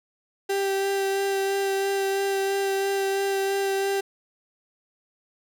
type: tone with vibrato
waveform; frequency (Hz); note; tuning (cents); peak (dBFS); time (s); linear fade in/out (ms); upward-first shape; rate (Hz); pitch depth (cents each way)
35% pulse; 392; G4; 0; -21; 0.49-4.01; 10; sine; 3; 13
effects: none